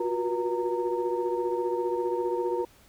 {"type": "tone cluster", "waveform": "sine", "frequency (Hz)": [356.5, 371.5, 481.8, 921], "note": ["F4", "F#4", "B4", "A#5"], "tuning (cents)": [36, 7, -43, -21], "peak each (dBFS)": [-29, -32, -30, -33], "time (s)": [0, 2.65], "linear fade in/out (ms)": 5, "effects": ["tanh soft clip ceiling -15 dBFS", "pink hiss -58 dBFS RMS until 2.88 s"]}